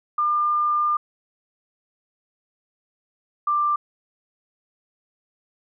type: tone pair in turn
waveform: sine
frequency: 1201 / 1184.5 Hz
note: D6 / D6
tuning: +38 / +14 cents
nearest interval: unison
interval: 24 cents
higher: first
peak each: -18 dBFS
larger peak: neither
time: 0.18-0.97 / 3.47-3.76 s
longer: first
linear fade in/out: 5 ms
effects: none